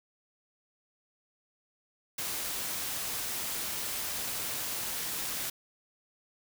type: noise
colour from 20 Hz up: white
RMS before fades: -35 dBFS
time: 2.18-5.5 s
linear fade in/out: 5 ms
effects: none